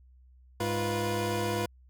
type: tone cluster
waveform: 25% pulse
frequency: 103.2 / 347.7 / 488.3 Hz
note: G#2 / F4 / B4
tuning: -10 / -8 / -20 cents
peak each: -29 dBFS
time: 0.6-1.66 s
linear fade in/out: 5 ms
effects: added 63 Hz sine -54 dBFS peak until 1.89 s